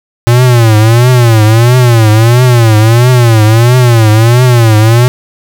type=tone with vibrato; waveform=square; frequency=116.54 Hz; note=A#2; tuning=in tune; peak=-3 dBFS; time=0.27-5.08 s; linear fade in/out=0 ms; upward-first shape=triangle; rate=1.5 Hz; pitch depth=170 cents each way; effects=none